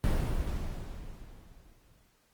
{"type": "noise with exponential decay", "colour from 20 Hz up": "brown", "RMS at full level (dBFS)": -24, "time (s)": [0.04, 2.07], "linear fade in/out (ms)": 0, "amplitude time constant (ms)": 440, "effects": ["pink hiss -69 dBFS RMS until 2.33 s", "Opus 32 kbps"]}